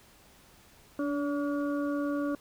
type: harmonic tone with a mistuned harmonic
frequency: 285.4 Hz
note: D4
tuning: 49 cents flat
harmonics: 1 / 2 / 4 / 5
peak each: -29 / -35 / -41 / -43 dBFS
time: 0.99-2.35 s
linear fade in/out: 2 ms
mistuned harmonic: 1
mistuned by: +21 cents
effects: pink hiss -58 dBFS RMS until 2.4 s